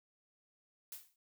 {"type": "noise with exponential decay", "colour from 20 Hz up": "blue", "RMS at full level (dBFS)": -43, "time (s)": [0.92, 1.16], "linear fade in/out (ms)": 2, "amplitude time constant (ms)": 51, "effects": ["noise-tail reverb RT60 0.1 s tail -22 dB re dry"]}